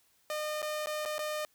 sawtooth tone with dropouts, 608 Hz, D#5, 40 cents flat, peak -29 dBFS, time 0.3-1.45 s, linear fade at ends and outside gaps 1 ms, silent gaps 0.619-0.627 / 0.86-0.87 / 1.052-1.058 / 1.182-1.191 s, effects white hiss -69 dBFS RMS until 1.54 s

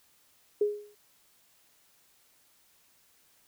sine tone with exponential decay, 415.3 Hz, G#4, in tune, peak -20 dBFS, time 0.61-0.95 s, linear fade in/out 5 ms, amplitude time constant 73 ms, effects white hiss -65 dBFS RMS until 3.47 s

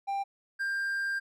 triangle tone pair in turn, 792 / 1592.7 Hz, G5 / G6, +18 / +27 cents, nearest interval octave, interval 1209 cents, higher second, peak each -27 dBFS, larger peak neither, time 0.07-0.24 / 0.59-1.2 s, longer second, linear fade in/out 20 ms, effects none

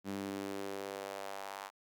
sawtooth tone with high-pass filter sweep, 98.5 Hz, G2, 9 cents sharp, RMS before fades -42 dBFS, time 0.04-1.71 s, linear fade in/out 50 ms, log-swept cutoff 220 to 930 Hz, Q 2.1, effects none

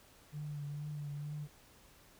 triangle tone with vibrato, 146.83 Hz, D3, in tune, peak -35 dBFS, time 0.32-1.48 s, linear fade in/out 50 ms, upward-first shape triangle, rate 2.2 Hz, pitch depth 40 cents each way, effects tanh soft clip ceiling -37 dBFS + pink hiss -62 dBFS RMS until 2.19 s

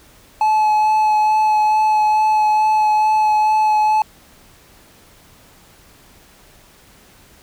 triangle tone with vibrato, 858 Hz, A5, 44 cents flat, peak -10 dBFS, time 0.41-4.02 s, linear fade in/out 2 ms, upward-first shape sine, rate 2.3 Hz, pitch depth 12 cents each way, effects pink hiss -48 dBFS RMS until 7.42 s

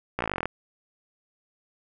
slowing click train, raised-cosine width 0.5 ms, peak -12 dBFS, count 14, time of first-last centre 0.19-0.456 s, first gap 16 ms, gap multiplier 1.04, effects none

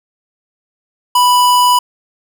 square tone, 987.8 Hz, B5, in tune, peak -8 dBFS, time 1.15-1.79 s, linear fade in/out 5 ms, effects none

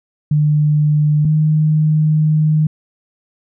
sine tone pair in turn, 150 / 154.31 Hz, D3 / D#3, +37 / -14 cents, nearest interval unison, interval 49 cents, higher second, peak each -10 dBFS, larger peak neither, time 0.31-1.25 / 1.25-2.67 s, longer second, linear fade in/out 5 ms, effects none

